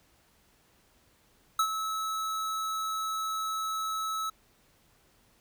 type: tone with ADSR envelope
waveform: square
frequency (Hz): 1299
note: E6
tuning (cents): -26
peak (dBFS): -22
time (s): 1.59-4.3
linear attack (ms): 4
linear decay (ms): 72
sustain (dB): -9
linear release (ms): 7
effects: pink hiss -65 dBFS RMS until 5.4 s